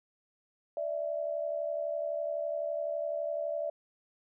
sine tone pair together, 587.4 / 659.3 Hz, D5 / E5, 0 / 0 cents, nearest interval major second, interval 200 cents, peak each -33 / -35 dBFS, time 0.77-3.7 s, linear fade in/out 2 ms, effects none

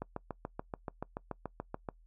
click train, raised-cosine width 1 ms, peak -23 dBFS, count 14, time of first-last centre 0.02-1.888 s, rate 6.96 Hz, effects noise-tail reverb RT60 0.1 s tail -23 dB re dry + added 41 Hz sine -58 dBFS peak until 2.06 s

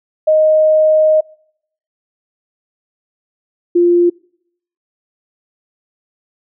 sine tone pair in turn, 622.3 / 348.4 Hz, D#5 / F4, 0 / -4 cents, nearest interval minor seventh, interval 1004 cents, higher first, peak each -7 dBFS, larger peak neither, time 0.27-1.21 / 3.75-4.1 s, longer first, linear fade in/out 10 ms, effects noise-tail reverb RT60 0.7 s tail -26 dB re dry

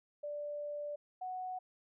sine tone pair in turn, 587 / 739.6 Hz, D5 / F#5, -1 / -1 cents, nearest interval major third, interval 400 cents, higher second, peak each -38 / -38 dBFS, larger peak neither, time 0.23-0.96 / 1.21-1.59 s, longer first, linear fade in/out 10 ms, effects none

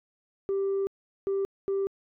sine tone bursts at uneven times, 392 Hz, G4, in tune, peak -23 dBFS, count 3, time 0.49-0.87 / 1.27-1.45 / 1.68-1.87 s, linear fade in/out 0 ms, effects tanh soft clip ceiling -23 dBFS

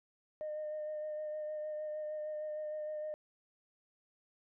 sine tone with vibrato, 610 Hz, D#5, 34 cents flat, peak -36 dBFS, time 0.41-3.14 s, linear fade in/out 0 ms, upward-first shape sine, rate 6.5 Hz, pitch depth 17 cents each way, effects tanh soft clip ceiling -34 dBFS

